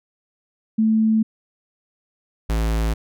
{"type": "tone pair in turn", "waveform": ["sine", "square"], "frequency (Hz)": [220, 55], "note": ["A3", "A1"], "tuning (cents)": [0, 0], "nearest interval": "2 octaves", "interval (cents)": 2400, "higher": "first", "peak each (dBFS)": [-14, -19], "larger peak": "first", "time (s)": [[0.78, 1.23], [2.49, 2.94]], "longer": "neither", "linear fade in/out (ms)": 10, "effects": []}